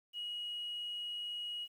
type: tone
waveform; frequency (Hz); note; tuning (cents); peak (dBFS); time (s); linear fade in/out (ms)
sine; 2899; F#7; -36; -37; 0.13-1.68; 50
effects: tanh soft clip ceiling -35 dBFS + 11-bit